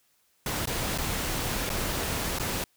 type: noise with dropouts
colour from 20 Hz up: pink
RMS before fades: -30 dBFS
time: 0.46-2.64 s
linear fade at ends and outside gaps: 2 ms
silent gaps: 0.657-0.672 / 0.978-0.984 / 1.693-1.7 / 2.387-2.397 s
effects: white hiss -68 dBFS RMS until 2.76 s